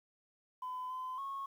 sine tone with pitch steps, 1011 / 1023 / 1096 Hz, B5 / C6 / C#6, +40 / -39 / -20 cents, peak -37 dBFS, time 0.62-1.46 s, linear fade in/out 5 ms, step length 280 ms, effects tanh soft clip ceiling -35 dBFS + 11-bit

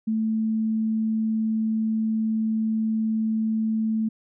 sine tone, 220.3 Hz, A3, 2 cents sharp, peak -21 dBFS, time 0.07-4.09 s, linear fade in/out 10 ms, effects none

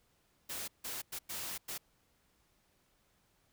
white noise bursts at uneven times, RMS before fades -41 dBFS, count 5, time 0.49-0.68 / 0.84-1.02 / 1.12-1.19 / 1.29-1.58 / 1.68-1.78 s, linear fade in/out 10 ms, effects pink hiss -73 dBFS RMS until 3.52 s

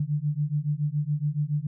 sine beating tone pair, 144.7 / 151.8 Hz, D3 / D#3, -25 / -42 cents, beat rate 7.1 Hz, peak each -27 dBFS, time 0-1.67 s, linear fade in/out 5 ms, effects none

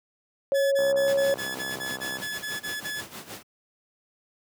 sine tone, 552 Hz, C#5, 7 cents flat, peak -20 dBFS, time 0.52-1.34 s, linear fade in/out 0 ms
sawtooth tone bursts, 1711 Hz, A6, 49 cents flat, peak -27 dBFS, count 12, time 0.54-3.019 s, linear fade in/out 20 ms, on 180 ms, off 29 ms
click train, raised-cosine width 1 ms, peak -23 dBFS, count 93, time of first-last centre 0.79-2.201 s, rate 65.2 Hz
pink noise with tremolo, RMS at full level -37 dBFS, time 1.07-3.43 s, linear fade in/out 10 ms, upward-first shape sine, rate 6.3 Hz, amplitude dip 75%
effects high-pass 150 Hz 12 dB/octave

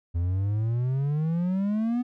triangle exponential sweep, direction up, 83.3 to 250 Hz, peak -21 dBFS, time 0.14-2.03 s, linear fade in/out 20 ms, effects none

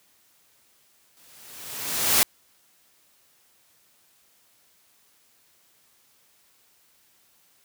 white noise with exponential growth, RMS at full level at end -17 dBFS, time 1.17-2.23 s, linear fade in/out 0 ms, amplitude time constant 230 ms, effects white hiss -62 dBFS RMS until 7.64 s + high-pass 60 Hz 12 dB/octave

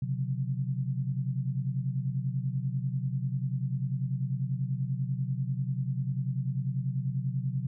sine tone cluster, 129.6 / 139.8 / 181.6 Hz, C3 / C#3 / F#3, -16 / +15 / -32 cents, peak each -30 / -33 / -37 dBFS, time 0.02-7.67 s, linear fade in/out 5 ms, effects none

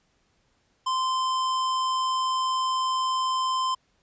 square tone, 1037 Hz, C6, 16 cents flat, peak -24 dBFS, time 0.86-3.75 s, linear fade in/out 10 ms, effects pink hiss -68 dBFS RMS until 4.02 s + resampled to 16000 Hz

